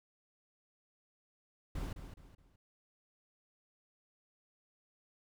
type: noise with echo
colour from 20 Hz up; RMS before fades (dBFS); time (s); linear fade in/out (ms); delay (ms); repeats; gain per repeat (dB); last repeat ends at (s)
brown; -39; 1.75-1.93; 5; 210; 3; -9; 2.56
effects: none